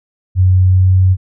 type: tone with pitch glide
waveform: sine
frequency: 92.5 to 93.25 Hz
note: F#2 to F#2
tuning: 0 to +14 cents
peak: -6 dBFS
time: 0.35-1.17 s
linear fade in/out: 50 ms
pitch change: +14 cents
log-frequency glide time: 0.63-0.93 s
effects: none